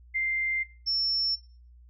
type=tone pair in turn; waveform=sine; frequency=2093 / 5400 Hz; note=C7 / E8; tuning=0 / +41 cents; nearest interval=octave + major third; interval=1641 cents; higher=second; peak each=-25 dBFS; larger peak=neither; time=0.14-0.64 / 0.86-1.36 s; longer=neither; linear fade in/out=20 ms; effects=noise-tail reverb RT60 0.4 s tail -20 dB re dry + added 60 Hz sine -50 dBFS peak until 1.89 s